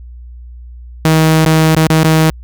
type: tone with dropouts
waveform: sawtooth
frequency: 158.7 Hz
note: D#3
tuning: 35 cents sharp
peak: -3 dBFS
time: 1.05-2.3 s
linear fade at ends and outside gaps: 0 ms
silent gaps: 1.45-1.462 / 1.75-1.766 / 1.87-1.902 / 2.034-2.044 s
effects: added 60 Hz sine -29 dBFS peak until 2.43 s